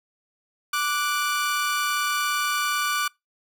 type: tone pair together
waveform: sawtooth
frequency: 1173.3 / 1476 Hz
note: D6 / F#6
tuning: -2 / -5 cents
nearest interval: major third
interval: 397 cents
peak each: -21 / -23 dBFS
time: 0.73-3.08 s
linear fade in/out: 5 ms
effects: noise-tail reverb RT60 0.2 s tail -25 dB re dry